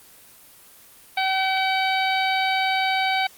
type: harmonic tone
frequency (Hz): 763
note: G5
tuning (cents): -47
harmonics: 1 / 2 / 3 / 4 / 5 / 6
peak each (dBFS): -22 / -29 / -25 / -32 / -30 / -34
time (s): 1.17-3.27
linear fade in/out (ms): 5
effects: white hiss -49 dBFS RMS until 3.37 s + Opus 24 kbps